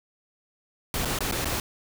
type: noise with dropouts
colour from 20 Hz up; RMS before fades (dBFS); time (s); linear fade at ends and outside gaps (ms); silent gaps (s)
pink; -28; 0.94-1.6; 1; 1.049-1.055 / 1.188-1.206 / 1.313-1.322 / 1.446-1.455
effects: none